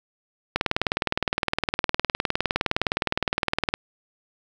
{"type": "click train", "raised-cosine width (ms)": 0.3, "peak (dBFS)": -5, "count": 63, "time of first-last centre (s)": [0.56, 3.739], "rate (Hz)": 19.5, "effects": ["7-bit"]}